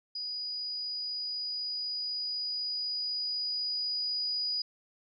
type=tone with level ramp; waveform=sine; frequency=4922 Hz; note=D#8; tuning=20 cents flat; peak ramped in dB=-34 to -29 dBFS; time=0.15-4.62 s; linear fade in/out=5 ms; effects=none